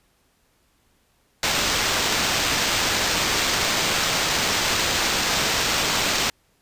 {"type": "noise with sample-and-hold", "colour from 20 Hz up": "white", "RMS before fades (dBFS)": -22, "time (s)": [1.43, 6.3], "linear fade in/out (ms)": 2, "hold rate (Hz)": 11025, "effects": ["pink hiss -64 dBFS RMS until 6.61 s", "resampled to 32000 Hz"]}